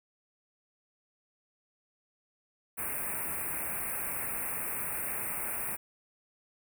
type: band-stop noise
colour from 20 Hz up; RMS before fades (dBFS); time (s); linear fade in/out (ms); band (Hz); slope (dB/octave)
white; -35; 2.77-5.77; 20; 2600 to 8400; 96
effects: none